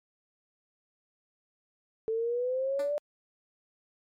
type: exponential sweep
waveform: sine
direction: up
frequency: 440 to 595 Hz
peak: -27 dBFS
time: 2.08-2.98 s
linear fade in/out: 0 ms
type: tone with exponential decay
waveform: 10% pulse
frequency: 294.1 Hz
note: D4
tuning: 3 cents sharp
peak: -30 dBFS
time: 2.79-2.97 s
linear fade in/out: 5 ms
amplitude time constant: 39 ms
effects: MP3 64 kbps